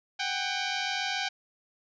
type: tone pair together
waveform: 10% pulse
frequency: 751 / 798 Hz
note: F#5 / G5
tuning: +26 / +31 cents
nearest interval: minor second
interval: 105 cents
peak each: -24 / -23 dBFS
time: 0.19-1.29 s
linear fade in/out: 10 ms
effects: resampled to 16000 Hz